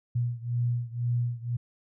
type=beating tone pair; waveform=sine; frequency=119.6 / 121.6 Hz; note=A#2 / B2; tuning=+45 / -26 cents; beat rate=2 Hz; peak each=-28 / -30 dBFS; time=0.15-1.57 s; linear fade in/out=10 ms; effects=none